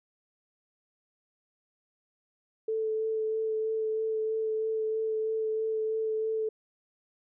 sine tone with vibrato, 439.3 Hz, A4, 3 cents flat, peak -27 dBFS, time 2.68-6.49 s, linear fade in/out 5 ms, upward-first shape sine, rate 3.1 Hz, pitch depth 12 cents each way, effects none

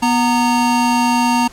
square tone pair together, 244.6 / 923.5 Hz, B3 / A#5, -16 / -16 cents, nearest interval octave + major seventh, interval 2300 cents, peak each -16 dBFS, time 0.02-1.48 s, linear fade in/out 10 ms, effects pink hiss -42 dBFS RMS until 1.52 s + low-pass 10000 Hz 12 dB/octave

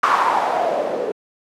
blue noise with low-pass filter sweep, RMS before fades -19 dBFS, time 0.03-1.12 s, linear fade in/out 5 ms, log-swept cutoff 1200 to 450 Hz, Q 4.6, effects high-pass 200 Hz 12 dB/octave

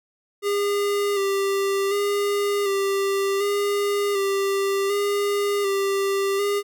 square tone with vibrato, 400 Hz, G4, 35 cents sharp, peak -21 dBFS, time 0.42-6.63 s, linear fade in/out 50 ms, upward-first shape square, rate 0.67 Hz, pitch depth 27 cents each way, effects none

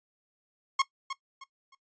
sawtooth tone with echo, 1084 Hz, C#6, 39 cents flat, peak -18 dBFS, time 0.79-0.82 s, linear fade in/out 5 ms, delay 310 ms, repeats 3, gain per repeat -11 dB, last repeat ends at 1.75 s, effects noise-tail reverb RT60 0.1 s tail -17 dB re dry + resampled to 16000 Hz

